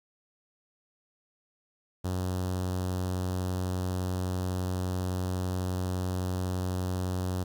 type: tone with notch filter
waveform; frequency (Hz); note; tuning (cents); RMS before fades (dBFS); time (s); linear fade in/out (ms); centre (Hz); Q
sawtooth; 91.8; F#2; -13; -31; 2.04-7.44; 10; 2200; 0.92
effects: 11-bit